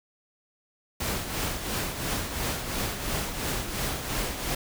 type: noise with tremolo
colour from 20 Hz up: pink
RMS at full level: -28 dBFS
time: 1-4.55 s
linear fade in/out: 5 ms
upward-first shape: triangle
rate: 2.9 Hz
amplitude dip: 60%
effects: none